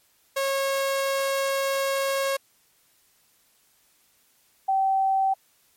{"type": "tone pair in turn", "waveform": ["sawtooth", "sine"], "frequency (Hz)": [546, 772.2], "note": ["C#5", "G5"], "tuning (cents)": [-26, -26], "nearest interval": "tritone", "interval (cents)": 600, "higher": "second", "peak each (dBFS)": -19, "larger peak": "neither", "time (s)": [[0.36, 2.37], [4.68, 5.34]], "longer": "first", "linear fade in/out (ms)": 10, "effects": ["white hiss -63 dBFS RMS until 5.76 s", "MP3 64 kbps"]}